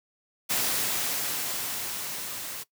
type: noise with level ramp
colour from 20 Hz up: white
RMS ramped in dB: -26 to -37 dBFS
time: 0.49-2.64 s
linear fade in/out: 20 ms
effects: noise-tail reverb RT60 0.1 s tail -19 dB re dry + high-pass 100 Hz 12 dB/octave